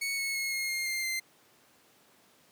sawtooth tone with pitch steps, 2217 / 2194 / 2171 / 2149 / 2127 / 2105 / 2083 Hz, C#7 / C#7 / C#7 / C7 / C7 / C7 / C7, 0 / -18 / -37 / +46 / +28 / +10 / -8 cents, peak -27 dBFS, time 0.01-1.2 s, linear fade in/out 10 ms, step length 170 ms, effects pink hiss -62 dBFS RMS until 2.51 s + high-pass 200 Hz 12 dB/octave

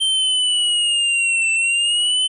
square exponential two-way sweep, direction down then up, 3136 to 2665 to 3060 Hz, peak -16 dBFS, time 0-2.28 s, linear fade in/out 20 ms, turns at 1.52 s, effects resampled to 24000 Hz

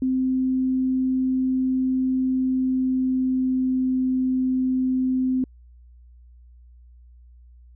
sine tone with pitch glide, 259.3 to 257.8 Hz, C4 to C4, -15 to -26 cents, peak -19 dBFS, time 0.02-5.44 s, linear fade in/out 2 ms, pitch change -11 cents, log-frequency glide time 2.18-3.97 s, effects added 60 Hz sine -46 dBFS peak until 7.75 s

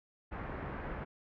pink low-pass noise, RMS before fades -41 dBFS, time 0.31-1.05 s, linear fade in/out 20 ms, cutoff 1900 Hz, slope 24 dB/octave, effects none

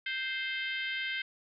harmonic tone with a mistuned harmonic, 523 Hz, C5, 1 cent flat, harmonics 3 / 4 / 5 / 6 / 7 / 8 / 9, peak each -37 / -36 / -43 / -39 / -46 / -53 / -53 dBFS, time 0.06-1.22 s, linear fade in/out 5 ms, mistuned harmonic 9, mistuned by +43 cents, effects none

